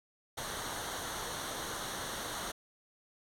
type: noise with comb filter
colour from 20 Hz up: pink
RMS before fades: -39 dBFS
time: 0.37-2.52 s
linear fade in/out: 10 ms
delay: 0.4 ms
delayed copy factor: -0.65
effects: low-pass 12000 Hz 12 dB/octave